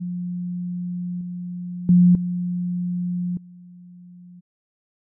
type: tone with level steps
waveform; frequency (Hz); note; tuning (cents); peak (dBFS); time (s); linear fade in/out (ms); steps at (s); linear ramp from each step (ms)
sine; 177.6; F3; +29; -25 / -28 / -10 / -22 / -41; 0-4.41; 20; 1.21 / 1.89 / 2.15 / 3.37; 2
effects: none